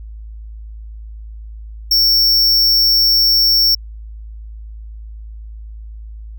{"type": "tone", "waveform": "square", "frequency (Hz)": 5460, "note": "F8", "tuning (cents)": -40, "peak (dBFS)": -10, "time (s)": [1.91, 3.75], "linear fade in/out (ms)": 5, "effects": ["added 54 Hz sine -29 dBFS peak until 6.38 s"]}